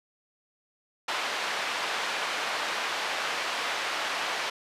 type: band-pass noise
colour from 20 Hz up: pink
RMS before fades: -31 dBFS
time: 1.08-4.5 s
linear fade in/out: 5 ms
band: 790 to 3900 Hz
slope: 12 dB/octave
effects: resampled to 32000 Hz